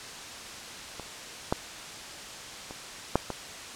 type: clicks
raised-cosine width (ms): 1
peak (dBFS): -24 / -10 / -26 / -7 / -18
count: 5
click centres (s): 0.997 / 1.525 / 2.709 / 3.156 / 3.303
effects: white hiss -41 dBFS RMS until 3.75 s + low-pass 7000 Hz 12 dB/octave